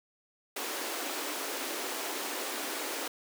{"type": "high-pass noise", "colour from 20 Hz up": "pink", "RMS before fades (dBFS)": -36, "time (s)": [0.56, 3.08], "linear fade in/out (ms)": 5, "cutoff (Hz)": 270, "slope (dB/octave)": 48, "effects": []}